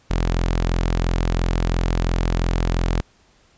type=tone; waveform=sawtooth; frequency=42.92 Hz; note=F1; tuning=29 cents flat; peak=-14 dBFS; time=0.1-3.01 s; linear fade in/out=10 ms; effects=pink hiss -57 dBFS RMS until 3.57 s + resampled to 16000 Hz